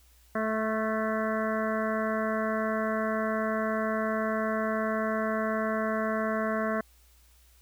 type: harmonic tone with a mistuned harmonic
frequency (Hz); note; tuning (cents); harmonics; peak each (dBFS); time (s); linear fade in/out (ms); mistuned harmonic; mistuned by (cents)
218.6; A3; -11; 1 / 2 / 3 / 5 / 6 / 7 / 8 / 9; -31 / -35 / -31 / -35 / -38 / -39 / -39 / -43; 0.35-6.81; 5; 6; +36
effects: added 60 Hz sine -58 dBFS peak until 7.61 s + white hiss -63 dBFS RMS until 7.61 s